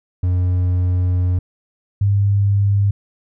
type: tone pair in turn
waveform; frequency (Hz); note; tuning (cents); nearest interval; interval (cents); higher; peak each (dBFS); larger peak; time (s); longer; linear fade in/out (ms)
triangle / sine; 90.2 / 100.46; F#2 / G2; -44 / +43; major second; 187; second; -12; neither; 0.23-1.39 / 2.01-2.91; first; 5
effects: none